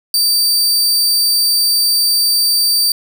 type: tone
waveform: sawtooth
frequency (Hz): 4642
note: D8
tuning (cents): -21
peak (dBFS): -8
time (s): 0.14-2.92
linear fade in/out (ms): 2
effects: none